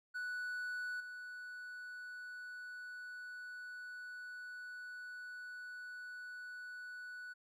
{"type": "tone with level steps", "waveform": "triangle", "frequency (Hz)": 1480, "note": "F#6", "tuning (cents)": 0, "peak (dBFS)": [-37, -44], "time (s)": [0.14, 7.34], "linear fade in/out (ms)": 20, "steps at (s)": 1, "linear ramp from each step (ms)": 5, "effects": []}